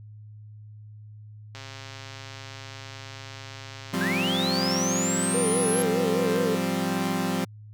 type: click train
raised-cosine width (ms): 0.2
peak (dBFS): -23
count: 438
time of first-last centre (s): 1.55-4.787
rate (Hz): 135
type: chord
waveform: sawtooth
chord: F suspended second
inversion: none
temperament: equal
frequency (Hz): 174.61 / 196 / 261.6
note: F3 / G3 / C4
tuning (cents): 0 / 0 / 0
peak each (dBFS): -25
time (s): 3.93-7.45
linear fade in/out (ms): 10
type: linear sweep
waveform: sine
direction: up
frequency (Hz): 1551 to 11250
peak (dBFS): -27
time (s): 4.01-5.82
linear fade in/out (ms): 0
type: tone with vibrato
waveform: sine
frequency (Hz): 461.4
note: A#4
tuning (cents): -18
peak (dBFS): -24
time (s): 5.34-6.55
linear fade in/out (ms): 5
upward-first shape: sine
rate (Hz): 4.9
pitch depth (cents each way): 110
effects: added 106 Hz sine -42 dBFS peak until 7.73 s